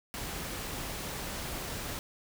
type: noise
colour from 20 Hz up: pink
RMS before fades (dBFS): -38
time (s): 0.14-1.99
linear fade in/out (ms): 0
effects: none